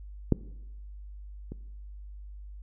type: clicks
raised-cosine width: 3 ms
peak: -8 / -25 dBFS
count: 2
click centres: 0.323 / 1.52 s
effects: noise-tail reverb RT60 0.9 s tail -19 dB re dry + added 50 Hz sine -41 dBFS peak until 2.62 s